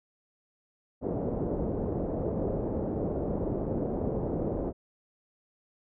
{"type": "low-pass noise", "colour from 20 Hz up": "white", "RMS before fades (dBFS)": -31, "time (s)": [1.01, 4.73], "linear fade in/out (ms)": 50, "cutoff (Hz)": 540, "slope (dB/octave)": 24, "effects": []}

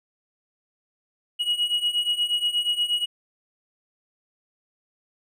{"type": "beating tone pair", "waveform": "triangle", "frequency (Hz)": [2900, 2908.4], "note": ["F#7", "F#7"], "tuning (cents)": [-35, -30], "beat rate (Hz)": 8.4, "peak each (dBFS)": [-25, -22], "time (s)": [1.39, 3.06], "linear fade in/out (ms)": 20, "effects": []}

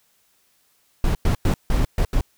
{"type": "noise bursts at uneven times", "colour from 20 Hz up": "brown", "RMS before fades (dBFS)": -18, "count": 6, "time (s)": [[1.04, 1.15], [1.25, 1.35], [1.45, 1.54], [1.7, 1.85], [1.98, 2.05], [2.13, 2.21]], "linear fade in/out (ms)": 2, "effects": ["white hiss -63 dBFS RMS until 2.37 s"]}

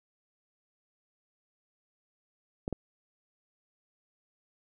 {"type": "clicks", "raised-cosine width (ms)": 2, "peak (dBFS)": -19, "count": 2, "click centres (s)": [2.679, 2.727], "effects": []}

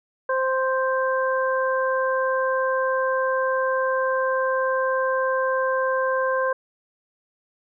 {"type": "harmonic tone", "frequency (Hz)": 523.3, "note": "C5", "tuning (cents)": 0, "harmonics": [1, 2, 3], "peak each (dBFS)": [-22, -25, -27], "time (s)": [0.29, 6.53], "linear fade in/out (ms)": 5, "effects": []}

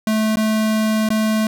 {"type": "tone with dropouts", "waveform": "square", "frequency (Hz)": 217.5, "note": "A3", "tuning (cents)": -20, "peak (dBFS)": -16, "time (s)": [0.07, 1.47], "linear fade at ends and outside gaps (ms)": 2, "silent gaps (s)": [[0.358, 0.37], [1.089, 1.103]], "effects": []}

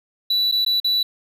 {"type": "tone with dropouts", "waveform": "triangle", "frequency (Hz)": 3951, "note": "B7", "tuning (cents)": 0, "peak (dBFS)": -15, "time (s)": [0.3, 1.03], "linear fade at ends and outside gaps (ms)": 5, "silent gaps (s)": [[0.515, 0.522], [0.649, 0.662], [0.801, 0.844]], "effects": []}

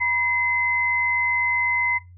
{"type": "tone pair together", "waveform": "sine", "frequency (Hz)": [968.4, 2052], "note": ["B5", "C7"], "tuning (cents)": [-34, -34], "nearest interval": "octave + minor second", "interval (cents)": 1300, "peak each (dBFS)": [-26, -19], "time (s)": [0, 1.99], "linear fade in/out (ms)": 20, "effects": ["noise-tail reverb RT60 0.2 s tail -19 dB re dry", "added 89 Hz sine -43 dBFS peak until 2.17 s"]}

